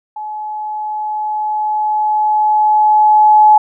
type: tone with level ramp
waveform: sine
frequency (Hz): 852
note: G#5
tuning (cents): +44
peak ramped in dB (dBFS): -22 to -3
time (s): 0.16-3.58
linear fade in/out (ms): 5
effects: none